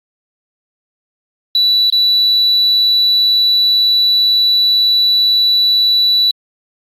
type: tone with dropouts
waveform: sine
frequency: 3951 Hz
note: B7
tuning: in tune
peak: -7 dBFS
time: 1.55-6.31 s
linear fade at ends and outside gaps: 2 ms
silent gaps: 1.901-1.924 s
effects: tanh soft clip ceiling -6 dBFS + Opus 48 kbps